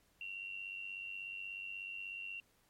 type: tone with amplitude modulation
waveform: sine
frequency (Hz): 2746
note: F7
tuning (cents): -30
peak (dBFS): -39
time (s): 0.21-2.4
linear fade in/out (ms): 2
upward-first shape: sine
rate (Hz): 96.5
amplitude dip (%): 65
effects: pink hiss -72 dBFS RMS until 2.69 s + MP3 64 kbps